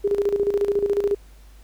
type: tone with tremolo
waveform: sine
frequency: 404.7 Hz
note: G#4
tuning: 45 cents flat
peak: -16 dBFS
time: 0.04-1.15 s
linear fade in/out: 10 ms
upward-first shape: square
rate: 14 Hz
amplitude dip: 65%
effects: added 50 Hz sine -44 dBFS peak until 1.63 s + pink hiss -56 dBFS RMS until 1.63 s